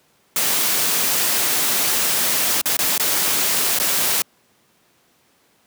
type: noise with dropouts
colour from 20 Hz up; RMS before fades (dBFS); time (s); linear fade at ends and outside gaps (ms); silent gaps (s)
white; -19; 0.36-4.22; 1; 2.614-2.657 / 2.768-2.79 / 2.979-2.997 / 3.787-3.799
effects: pink hiss -59 dBFS RMS until 5.66 s + high-pass 150 Hz 12 dB/octave

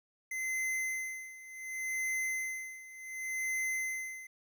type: tone with tremolo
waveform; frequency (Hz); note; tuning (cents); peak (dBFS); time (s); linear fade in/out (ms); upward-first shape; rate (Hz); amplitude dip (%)
square; 2058; C7; -29; -32; 0.31-4.27; 5; sine; 0.68; 85
effects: 12-bit

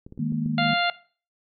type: clicks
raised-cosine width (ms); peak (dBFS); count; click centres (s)
3; -28; 5; 0.065 / 0.124 / 0.177 / 0.323 / 0.461
type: chord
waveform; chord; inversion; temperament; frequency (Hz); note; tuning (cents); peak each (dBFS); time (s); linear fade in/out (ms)
sine; D# suspended fourth; none; equal; 155.56 / 207.7 / 233.1; D#3 / G#3 / A#3; 0 / 0 / 0; -27 / -31 / -26; 0.19-0.74; 5
type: harmonic tone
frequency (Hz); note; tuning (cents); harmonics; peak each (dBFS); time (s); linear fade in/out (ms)
698.5; F5; 0; 1 / 2 / 3 / 4 / 5 / 6; -24 / -27 / -29 / -30 / -31 / -32; 0.58-0.9; 2
effects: noise-tail reverb RT60 0.4 s tail -18 dB re dry

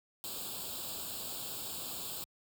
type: noise with comb filter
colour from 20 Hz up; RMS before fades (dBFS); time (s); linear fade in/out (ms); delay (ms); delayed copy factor
white; -41; 0.24-2.24; 0; 0.25; +0.9
effects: high-pass 60 Hz 12 dB/octave

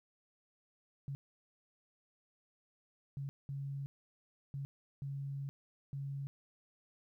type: tone bursts at uneven times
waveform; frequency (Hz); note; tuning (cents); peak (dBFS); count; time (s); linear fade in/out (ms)
sine; 138.9; C#3; +4; -38; 6; 1.08-1.15 / 3.17-3.29 / 3.49-3.86 / 4.54-4.65 / 5.02-5.49 / 5.93-6.27; 0
effects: 13-bit

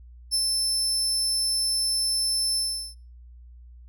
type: tone with ADSR envelope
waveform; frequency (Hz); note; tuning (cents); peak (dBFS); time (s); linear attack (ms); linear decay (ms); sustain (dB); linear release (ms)
30% pulse; 5290; E8; +5; -17; 0.31-2.95; 30; 67; -2; 380
effects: noise-tail reverb RT60 0.3 s tail -20 dB re dry + added 60 Hz sine -44 dBFS peak until 3.88 s

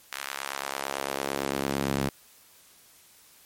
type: tone with high-pass filter sweep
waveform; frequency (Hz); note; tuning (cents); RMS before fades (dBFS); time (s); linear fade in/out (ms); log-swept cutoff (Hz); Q
sawtooth; 68.9; C#2; -10; -31; 0.12-2.09; 5; 1600 to 160; 0.98
effects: white hiss -56 dBFS RMS until 3.45 s + MP3 64 kbps

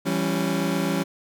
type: chord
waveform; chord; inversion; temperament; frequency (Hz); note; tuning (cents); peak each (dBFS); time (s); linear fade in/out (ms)
30% pulse; C# diminished; first; equal with one note detuned; 167.99 / 196 / 277.2; E3 / G3 / C#4; +33 / 0 / 0; -24; 0.05-1.04; 20
effects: none

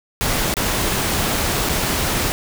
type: noise with dropouts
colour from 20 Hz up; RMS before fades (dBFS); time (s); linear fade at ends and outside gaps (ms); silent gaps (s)
pink; -20; 0.21-2.32; 0; 0.54-0.568 / 1.689-1.694
effects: none

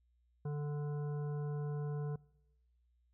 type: harmonic tone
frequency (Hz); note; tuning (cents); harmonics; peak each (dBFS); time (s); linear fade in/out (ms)
146.83; D3; 0; 1 / 3 / 5 / 7 / 9 / 10; -36 / -45 / -54 / -57 / -65 / -63; 0.45-2.16; 5
effects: noise-tail reverb RT60 1.0 s tail -25 dB re dry + added 60 Hz sine -70 dBFS peak until 3.13 s

